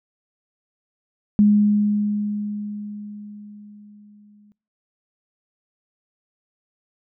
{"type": "tone with exponential decay", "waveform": "sine", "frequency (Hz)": 207.7, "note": "G#3", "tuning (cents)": 0, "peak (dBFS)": -10, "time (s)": [1.39, 4.52], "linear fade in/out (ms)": 0, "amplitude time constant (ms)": 680, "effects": ["noise-tail reverb RT60 0.5 s tail -25 dB re dry"]}